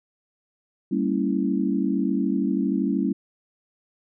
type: chord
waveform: sine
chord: G diminished seventh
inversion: none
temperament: equal with one note detuned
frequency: 196 / 229.1 / 277.2 / 329.6 Hz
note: G3 / Bb3 / Db4 / Fb4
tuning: 0 / -30 / 0 / 0 cents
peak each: -25 / -27 / -25 / -28 dBFS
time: 0.91-3.13 s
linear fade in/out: 10 ms
effects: none